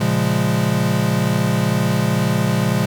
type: chord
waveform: square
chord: Bb minor seventh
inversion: none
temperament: equal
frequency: 116.54 / 138.59 / 174.61 / 207.7 Hz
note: Bb2 / Db3 / F3 / Ab3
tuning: 0 / 0 / 0 / 0 cents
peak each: -22 dBFS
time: 0-2.86 s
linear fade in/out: 10 ms
effects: none